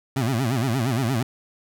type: tone with vibrato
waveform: 25% pulse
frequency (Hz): 123.6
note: B2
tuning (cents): +2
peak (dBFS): -17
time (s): 0.16-1.23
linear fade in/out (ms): 5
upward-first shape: sine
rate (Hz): 8.6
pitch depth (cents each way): 200
effects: none